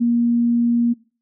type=tone; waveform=sine; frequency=236.6 Hz; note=A#3; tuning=26 cents sharp; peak=-14 dBFS; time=0-0.94 s; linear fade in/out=20 ms; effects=noise-tail reverb RT60 0.4 s tail -22 dB re dry